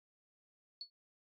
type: tone with exponential decay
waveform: sine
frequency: 4415 Hz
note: C#8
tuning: 8 cents flat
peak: -37 dBFS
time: 0.81-0.9 s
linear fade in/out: 1 ms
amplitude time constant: 19 ms
effects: tanh soft clip ceiling -37 dBFS + AAC 32 kbps